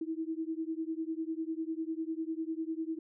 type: beating tone pair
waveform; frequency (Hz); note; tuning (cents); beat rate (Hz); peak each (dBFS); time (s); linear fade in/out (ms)
sine; 318.6 / 328.6; D#4 / E4; +41 / -5; 10; -36 / -37; 0.01-2.99; 5
effects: none